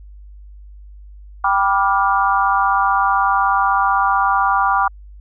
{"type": "chord", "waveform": "sine", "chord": "G dominant seventh", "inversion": "none", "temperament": "just", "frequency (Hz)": [784, 980, 1176, 1411.2], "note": ["G5", "B5", "D6", "F6"], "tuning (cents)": [0, -14, 2, 18], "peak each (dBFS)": [-18, -19, -17, -21], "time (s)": [1.44, 4.88], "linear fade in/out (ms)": 5, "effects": ["added 50 Hz sine -36 dBFS peak until 5.2 s"]}